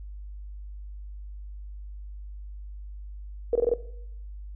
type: tone bursts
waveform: sine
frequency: 472.7 Hz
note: A#4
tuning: 24 cents sharp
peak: -18 dBFS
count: 5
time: 3.53-3.738 s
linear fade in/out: 2 ms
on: 24 ms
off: 22 ms
effects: noise-tail reverb RT60 0.8 s tail -18 dB re dry + added 50 Hz sine -37 dBFS peak until 4.55 s